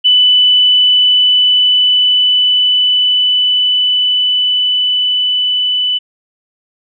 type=tone with level ramp; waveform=sine; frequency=2989 Hz; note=F#7; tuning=17 cents sharp; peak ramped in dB=-5 to -11 dBFS; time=0.04-5.99 s; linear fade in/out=20 ms; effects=none